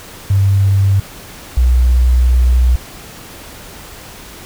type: tone pair in turn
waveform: sine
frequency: 98 / 61.89 Hz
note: G2 / B1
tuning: 0 / +4 cents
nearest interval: minor sixth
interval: 796 cents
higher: first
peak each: -8 / -7 dBFS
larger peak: second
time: 0.3-1 / 1.57-2.76 s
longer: second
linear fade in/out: 5 ms
effects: pink hiss -34 dBFS RMS until 4.45 s